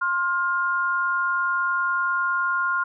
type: tone pair together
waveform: sine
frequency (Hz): 1061 / 1411.4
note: C6 / F6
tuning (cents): +24 / +18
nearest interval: perfect fourth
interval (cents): 494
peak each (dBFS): -25 / -22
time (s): 0.01-2.84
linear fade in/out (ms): 10
effects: none